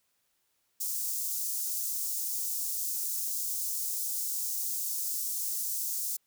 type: high-pass noise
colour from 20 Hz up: white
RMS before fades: -33 dBFS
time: 0.8-6.17 s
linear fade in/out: 10 ms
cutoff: 5800 Hz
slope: 24 dB/octave
effects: white hiss -75 dBFS RMS until 6.26 s